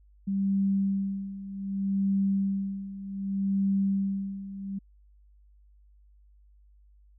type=tone with tremolo; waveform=sine; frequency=195.9 Hz; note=G3; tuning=1 cent flat; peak=-22 dBFS; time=0.27-4.79 s; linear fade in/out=10 ms; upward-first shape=sine; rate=0.65 Hz; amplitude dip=80%; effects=added 50 Hz sine -55 dBFS peak until 7.18 s